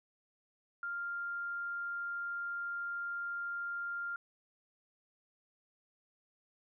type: tone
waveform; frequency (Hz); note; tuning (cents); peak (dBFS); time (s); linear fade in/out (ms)
sine; 1396.9; F6; 0; -36; 0.83-4.16; 2
effects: none